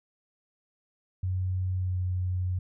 sine tone with pitch glide, 92.5 to 91.23 Hz, F#2 to F#2, 0 to -24 cents, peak -26 dBFS, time 1.23-2.59 s, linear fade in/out 5 ms, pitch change -24 cents, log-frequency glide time 1.76-1.97 s, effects none

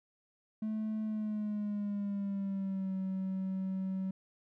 triangle tone with pitch glide, 216.7 to 189.74 Hz, A3 to F#3, -26 to +44 cents, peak -30 dBFS, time 0.62-4.11 s, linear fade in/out 5 ms, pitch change -230 cents, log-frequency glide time 1.04-2.94 s, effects tanh soft clip ceiling -27 dBFS

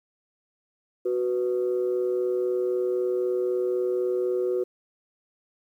sine tone pair together, 370 / 493.9 Hz, F#4 / B4, 0 / 0 cents, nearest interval perfect fourth, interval 500 cents, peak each -23 / -27 dBFS, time 1.05-4.64 s, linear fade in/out 10 ms, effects tanh soft clip ceiling -17 dBFS + 10-bit

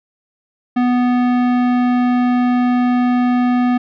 sine tone with tanh clipping, 246.9 Hz, B3, in tune, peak -14 dBFS, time 0.76-3.78 s, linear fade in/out 10 ms, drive 17 dB, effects none

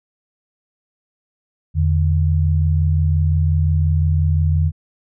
sine tone pair together, 84.1 / 149.85 Hz, E2 / D3, +35 / +35 cents, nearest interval minor seventh, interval 1000 cents, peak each -14 / -19 dBFS, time 1.74-4.72 s, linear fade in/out 50 ms, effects none

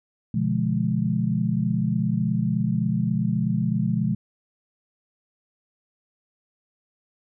sine chord, B diminished seventh, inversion none, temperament equal with one note detuned, 123.47 / 146.83 / 174.61 / 211 Hz, B2 / D3 / F3 / Ab3, 0 / 0 / 0 / +28 cents, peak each -26 / -29 / -25 / -25 dBFS, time 0.34-4.15 s, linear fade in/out 5 ms, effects none

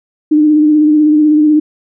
sine tone with vibrato, 303.2 Hz, D#4, 45 cents flat, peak -5 dBFS, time 0.31-1.6 s, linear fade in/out 10 ms, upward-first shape sine, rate 16 Hz, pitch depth 30 cents each way, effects none

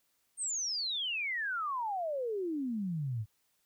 sine exponential sweep, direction down, 8870 to 101.5 Hz, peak -32 dBFS, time 0.37-3.26 s, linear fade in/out 50 ms, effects white hiss -75 dBFS RMS until 3.65 s

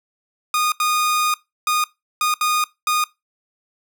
sawtooth tone bursts at uneven times, 1230 Hz, D#6, 20 cents flat, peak -13 dBFS, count 6, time 0.54-0.72 / 0.8-1.34 / 1.67-1.84 / 2.21-2.34 / 2.41-2.64 / 2.87-3.04 s, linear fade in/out 2 ms, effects noise-tail reverb RT60 0.2 s tail -20 dB re dry

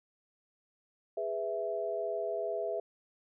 sine chord, E major, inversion first, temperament just, 412 / 494.4 / 659.3 Hz, G#4 / B4 / E5, -14 / +2 / 0 cents, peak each -37 / -39 / -34 dBFS, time 1.17-2.8 s, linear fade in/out 5 ms, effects none

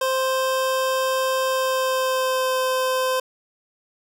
25% pulse tone with pitch glide, 523.3 to 516.1 Hz, C5 to C5, 0 to -24 cents, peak -16 dBFS, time 0.01-3.2 s, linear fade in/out 5 ms, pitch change -24 cents, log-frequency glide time 1.47-2.58 s, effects none

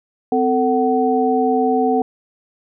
sine tone cluster, 256.3 / 447.5 / 750 Hz, C4 / A4 / F#5, -36 / +29 / +23 cents, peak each -18 dBFS, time 0.32-2.02 s, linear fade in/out 2 ms, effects none

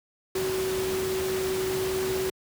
sine tone in noise, 377.1 Hz, F#4, 33 cents sharp, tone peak -26 dBFS, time 0.35-2.3 s, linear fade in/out 5 ms, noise pink, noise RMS -33 dBFS, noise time 0.35-2.3 s, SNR +4 dB, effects high-pass 80 Hz 12 dB/octave

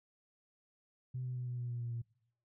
sine tone with pitch steps, 127.3 / 125.84 / 124.39 / 122.96 / 121.55 / 120.16 / 118.78 / 117.41 Hz, C3 / B2 / B2 / B2 / B2 / B2 / A#2 / A#2, -47 / +33 / +13 / -7 / -27 / -47 / +33 / +13 cents, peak -36 dBFS, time 1.14-2.02 s, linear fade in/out 10 ms, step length 110 ms, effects noise-tail reverb RT60 0.7 s tail -24 dB re dry + tanh soft clip ceiling -32 dBFS

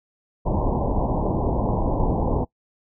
pink low-pass noise, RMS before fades -22 dBFS, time 0.45-2.45 s, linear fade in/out 20 ms, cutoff 1000 Hz, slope 96 dB/octave, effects noise-tail reverb RT60 0.1 s tail -21 dB re dry

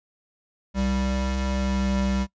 square tone pair together, 64.9 / 195.5 Hz, C2 / G3, -13 / -4 cents, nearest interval octave + perfect fifth, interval 1909 cents, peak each -26 dBFS, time 0.74-2.27 s, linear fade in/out 50 ms, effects noise-tail reverb RT60 0.1 s tail -21 dB re dry + resampled to 16000 Hz

